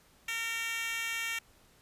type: tone with high-pass filter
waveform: 10% pulse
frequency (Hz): 457.9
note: A#4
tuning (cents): -31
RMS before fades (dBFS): -35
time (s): 0.28-1.39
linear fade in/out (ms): 5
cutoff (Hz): 2200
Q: 1.7
effects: pink hiss -63 dBFS RMS until 1.81 s + resampled to 32000 Hz